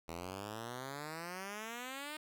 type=exponential sweep; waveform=5% pulse; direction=up; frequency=81 to 310.5 Hz; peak=-31 dBFS; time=0.08-2.17 s; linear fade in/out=5 ms; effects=none